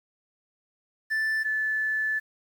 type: tone pair in turn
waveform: triangle / sine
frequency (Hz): 1760 / 1741.8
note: A6 / A6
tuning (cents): 0 / -18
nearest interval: unison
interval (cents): 18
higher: first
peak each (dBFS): -22 / -24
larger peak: first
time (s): 1.1-1.44 / 1.44-2.2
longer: second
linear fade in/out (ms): 20
effects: 9-bit